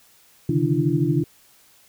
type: tone cluster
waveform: sine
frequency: 132.7 / 145.9 / 158.8 / 296.8 / 339.2 Hz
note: C3 / D3 / D#3 / D4 / E4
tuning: +25 / -11 / +36 / +18 / +50 cents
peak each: -24 dBFS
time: 0.49-1.24 s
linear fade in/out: 5 ms
effects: white hiss -55 dBFS RMS until 1.88 s